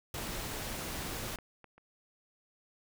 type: noise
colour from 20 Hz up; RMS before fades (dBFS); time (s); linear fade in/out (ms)
pink; -39; 0.14-1.36; 2
type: clicks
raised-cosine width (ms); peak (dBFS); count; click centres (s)
0.5; -37 / -34 / -34 / -37 / -42; 5; 0.678 / 1.005 / 1.387 / 1.643 / 1.78
effects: none